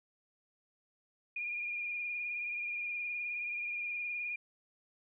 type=tone with vibrato; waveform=sine; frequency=2424 Hz; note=D#7; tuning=46 cents flat; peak=-35 dBFS; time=1.36-4.36 s; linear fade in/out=5 ms; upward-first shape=sine; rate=19 Hz; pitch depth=31 cents each way; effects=none